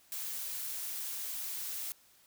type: noise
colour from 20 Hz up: blue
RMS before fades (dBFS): -39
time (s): 0.12-1.92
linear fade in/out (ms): 0
effects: white hiss -64 dBFS RMS until 2.26 s